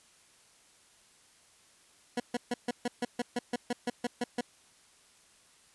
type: tone bursts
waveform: 20% pulse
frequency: 242.6 Hz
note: B3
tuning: 31 cents flat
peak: -24 dBFS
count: 14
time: 2.17-4.41 s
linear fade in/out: 5 ms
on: 30 ms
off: 140 ms
effects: white hiss -62 dBFS RMS until 5.74 s + resampled to 24000 Hz